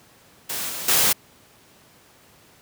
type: noise with level steps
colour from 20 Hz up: white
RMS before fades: -28 / -31 / -18 dBFS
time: 0.49-1.13 s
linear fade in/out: 10 ms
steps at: 0.69 / 0.88 s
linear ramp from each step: 5 ms
effects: pink hiss -53 dBFS RMS until 2.61 s + high-pass 100 Hz 12 dB/octave